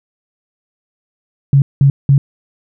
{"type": "tone bursts", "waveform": "sine", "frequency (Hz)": 138.59, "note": "C#3", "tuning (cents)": 0, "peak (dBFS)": -5, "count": 3, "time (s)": [1.53, 2.18], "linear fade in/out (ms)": 2, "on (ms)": 90, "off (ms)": 190, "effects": []}